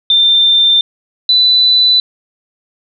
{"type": "tone pair in turn", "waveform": "sine", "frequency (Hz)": [3583, 3989], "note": ["A7", "B7"], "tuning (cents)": [31, 17], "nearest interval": "major second", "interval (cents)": 186, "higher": "second", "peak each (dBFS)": -6, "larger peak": "neither", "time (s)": [[0.1, 0.81], [1.29, 2]], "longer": "neither", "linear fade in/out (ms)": 2, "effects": []}